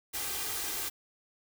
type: noise with comb filter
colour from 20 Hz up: white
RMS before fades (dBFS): -35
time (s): 0.13-0.9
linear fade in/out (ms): 20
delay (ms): 2.5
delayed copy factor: +0.6
effects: none